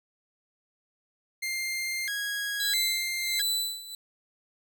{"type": "tone with vibrato", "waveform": "sawtooth", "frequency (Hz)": 1864.7, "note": "A#6", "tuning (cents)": 0, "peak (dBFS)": -26, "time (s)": [1.42, 3.42], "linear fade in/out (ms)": 10, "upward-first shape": "square", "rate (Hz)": 0.76, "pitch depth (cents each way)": 210}
{"type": "tone with tremolo", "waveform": "sawtooth", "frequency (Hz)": 3985, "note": "B7", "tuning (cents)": 15, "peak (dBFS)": -22, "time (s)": [2.6, 3.95], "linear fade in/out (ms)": 2, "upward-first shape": "sine", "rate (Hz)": 1.4, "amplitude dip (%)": 85}
{"effects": []}